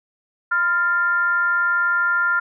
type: tone with frequency modulation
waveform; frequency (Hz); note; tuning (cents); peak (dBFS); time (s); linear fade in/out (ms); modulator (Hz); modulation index
sine; 1396.9; F6; 0; -16; 0.51-2.4; 10; 384; 0.46
effects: none